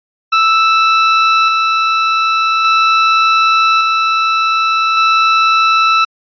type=tone with tremolo; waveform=sawtooth; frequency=1318.5 Hz; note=E6; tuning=in tune; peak=-4 dBFS; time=0.32-6.05 s; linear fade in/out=10 ms; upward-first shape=square; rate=0.43 Hz; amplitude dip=25%; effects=resampled to 11025 Hz